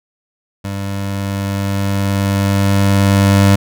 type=tone with level ramp; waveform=25% pulse; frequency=98.9 Hz; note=G2; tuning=16 cents sharp; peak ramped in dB=-17 to -3 dBFS; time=0.64-3.56 s; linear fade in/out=10 ms; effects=none